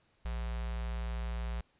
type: tone with notch filter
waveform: square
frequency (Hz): 58.27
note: A#1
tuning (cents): 0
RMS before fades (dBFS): -36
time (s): 0.25-1.61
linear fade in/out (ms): 5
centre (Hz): 290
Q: 0.81
effects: pink hiss -71 dBFS RMS until 1.79 s + resampled to 8000 Hz